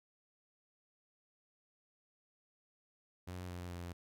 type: tone with pitch steps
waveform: sawtooth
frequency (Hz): 90.3 / 88.75 / 87.22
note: F#2 / F2 / F2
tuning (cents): -42 / +28 / -2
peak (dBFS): -39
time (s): 3.27-3.93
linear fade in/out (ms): 10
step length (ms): 220
effects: none